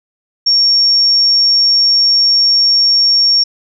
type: tone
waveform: sine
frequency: 5520 Hz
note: F8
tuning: 21 cents flat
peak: -7 dBFS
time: 0.46-3.44 s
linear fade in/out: 10 ms
effects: none